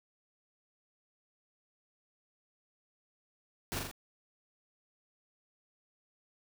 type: noise with echo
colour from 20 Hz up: pink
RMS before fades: -37 dBFS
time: 3.72-3.79 s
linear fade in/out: 0 ms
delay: 41 ms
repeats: 3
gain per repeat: -3 dB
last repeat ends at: 3.913 s
effects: none